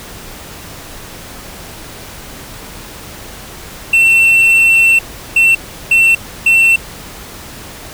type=tone bursts at uneven times; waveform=triangle; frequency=2697 Hz; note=E7; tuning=39 cents sharp; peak=-4 dBFS; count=4; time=3.93-4.99 / 5.36-5.55 / 5.91-6.15 / 6.46-6.76 s; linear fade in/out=5 ms; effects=pink hiss -31 dBFS RMS until 7.93 s